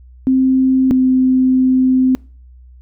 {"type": "tone pair in turn", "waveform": "sine", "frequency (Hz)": [261.6, 258.3], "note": ["C4", "C4"], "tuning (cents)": [0, -22], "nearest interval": "unison", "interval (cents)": 22, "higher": "first", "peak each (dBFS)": -9, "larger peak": "neither", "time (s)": [[0.27, 0.91], [0.91, 2.15]], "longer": "second", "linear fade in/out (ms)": 0, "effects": ["noise-tail reverb RT60 0.4 s tail -26 dB re dry", "added 62 Hz sine -38 dBFS peak until 2.81 s"]}